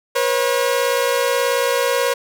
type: tone pair together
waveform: sawtooth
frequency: 483.6 / 542 Hz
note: B4 / C#5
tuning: -36 / -39 cents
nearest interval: major second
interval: 197 cents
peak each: -15 dBFS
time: 0.15-2.14 s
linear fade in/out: 10 ms
effects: none